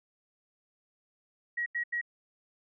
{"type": "tone bursts", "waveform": "sine", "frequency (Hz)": 1905, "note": "A#6", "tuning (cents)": 37, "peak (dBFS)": -29, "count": 3, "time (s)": [1.57, 2.014], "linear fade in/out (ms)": 10, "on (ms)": 92, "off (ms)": 84, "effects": []}